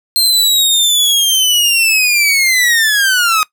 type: linear sweep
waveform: sawtooth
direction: down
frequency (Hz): 4186 to 1244.5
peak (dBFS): -6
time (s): 0.16-3.43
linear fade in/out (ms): 0
effects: noise-tail reverb RT60 0.1 s tail -20 dB re dry